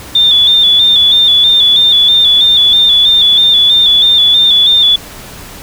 sine tone with vibrato, 3520 Hz, A7, in tune, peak -4 dBFS, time 0.15-4.96 s, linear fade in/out 5 ms, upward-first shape square, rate 3.1 Hz, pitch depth 42 cents each way, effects pink hiss -30 dBFS RMS until 5.62 s

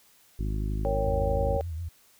harmonic tone, 51.91 Hz, G#1, in tune, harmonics 1 / 2 / 3 / 4 / 5 / 6 / 7, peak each -28 / -34 / -38 / -40 / -42 / -44 / -45 dBFS, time 0.39-1.57 s, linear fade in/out 5 ms
sine chord, G diminished, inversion first, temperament equal, 466.2 / 554.4 / 784 Hz, Bb4 / Db5 / G5, 0 / 0 / 0 cents, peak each -32 / -28 / -33 dBFS, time 0.85-1.61 s, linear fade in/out 0 ms
sine tone with vibrato, 82.41 Hz, E2, in tune, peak -31 dBFS, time 1.06-1.89 s, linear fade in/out 10 ms, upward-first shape triangle, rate 6.9 Hz, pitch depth 120 cents each way
effects white hiss -60 dBFS RMS until 2.19 s

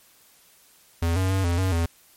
square tone with pitch steps, 84 / 93.9 / 95.7 / 86.2 / 94 / 83.7 Hz, E2 / F#2 / G2 / F2 / F#2 / E2, +33 / +26 / -41 / -22 / +28 / +27 cents, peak -21 dBFS, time 1.02-1.86 s, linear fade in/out 5 ms, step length 140 ms, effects white hiss -56 dBFS RMS until 2.16 s + MP3 64 kbps

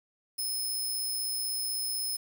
10% pulse tone with amplitude modulation, 5190 Hz, E8, 28 cents flat, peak -23 dBFS, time 0.38-2.17 s, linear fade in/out 10 ms, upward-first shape sine, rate 116 Hz, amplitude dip 40%, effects 9-bit

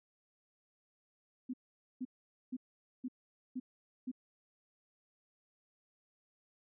sine tone bursts, 254.3 Hz, C4, 49 cents flat, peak -36 dBFS, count 6, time 1.49-4.116 s, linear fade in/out 10 ms, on 46 ms, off 470 ms, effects none

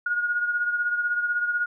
sine beating tone pair, 1438 / 1454 Hz, F#6 / F#6, -50 / -31 cents, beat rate 16 Hz, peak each -23 / -31 dBFS, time 0.06-1.66 s, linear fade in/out 5 ms, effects none

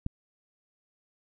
click, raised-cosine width 5 ms, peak -18 dBFS, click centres 0.064 s, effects none

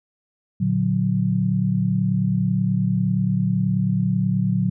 sine chord, Bb augmented, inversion none, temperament equal, 116.54 / 146.83 / 185 Hz, Bb2 / D3 / F#3, 0 / 0 / 0 cents, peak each -23 / -24 / -20 dBFS, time 0.6-4.7 s, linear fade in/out 10 ms, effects none

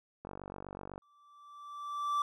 click train, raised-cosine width 1 ms, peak -29 dBFS, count 36, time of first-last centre 0.25-0.979 s, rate 48 Hz
triangle tone with exponential growth, 1166 Hz, D6, 13 cents flat, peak -25 dBFS, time 1.02-2.22 s, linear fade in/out 2 ms, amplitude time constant 260 ms
effects none

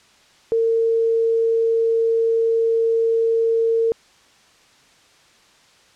sine tone, 455.3 Hz, A#4, 41 cents flat, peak -15 dBFS, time 0.52-3.92 s, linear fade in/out 0 ms, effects white hiss -53 dBFS RMS until 5.95 s + low-pass 6000 Hz 12 dB/octave

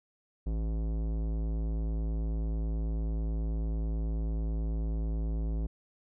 sine tone with tanh clipping, 54.6 Hz, A1, 13 cents flat, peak -31 dBFS, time 0.46-5.67 s, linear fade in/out 10 ms, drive 17 dB, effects none

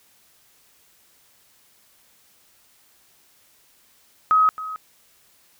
sine tone with echo, 1269 Hz, D#6, 34 cents sharp, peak -13 dBFS, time 4.31-4.49 s, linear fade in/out 0 ms, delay 270 ms, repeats 1, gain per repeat -15 dB, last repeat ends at 4.76 s, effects white hiss -58 dBFS RMS until 5.59 s

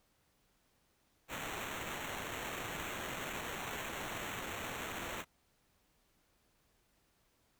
white noise with sample-and-hold, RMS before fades -42 dBFS, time 1.28-5.25 s, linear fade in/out 50 ms, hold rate 4900 Hz, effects pink hiss -74 dBFS RMS until 7.59 s

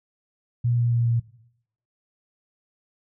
sine tone with pitch steps, 120 / 119.03 / 118.07 / 117.12 Hz, B2 / A#2 / A#2 / A#2, -49 / +37 / +23 / +9 cents, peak -19 dBFS, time 0.64-1.2 s, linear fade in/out 10 ms, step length 140 ms, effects noise-tail reverb RT60 0.7 s tail -17 dB re dry

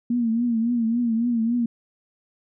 sine tone with vibrato, 233.1 Hz, A#3, in tune, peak -19 dBFS, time 0.1-1.66 s, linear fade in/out 5 ms, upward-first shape triangle, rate 3.6 Hz, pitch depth 93 cents each way, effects none

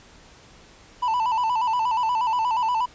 triangle tone with vibrato, 937 Hz, A#5, 9 cents sharp, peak -18 dBFS, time 1.02-2.86 s, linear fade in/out 10 ms, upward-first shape square, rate 8.4 Hz, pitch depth 90 cents each way, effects pink hiss -50 dBFS RMS until 2.94 s + resampled to 16000 Hz

